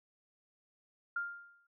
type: tone with exponential decay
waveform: sine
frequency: 1400 Hz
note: F6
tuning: 4 cents sharp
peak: -31 dBFS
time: 1.16-1.67 s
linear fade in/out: 5 ms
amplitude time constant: 110 ms
effects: none